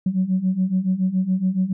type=beating tone pair; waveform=sine; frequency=182.5 / 189.6 Hz; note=F#3 / F#3; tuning=-24 / +43 cents; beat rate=7.1 Hz; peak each=-22 / -19 dBFS; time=0.06-1.73 s; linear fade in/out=5 ms; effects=tanh soft clip ceiling -11 dBFS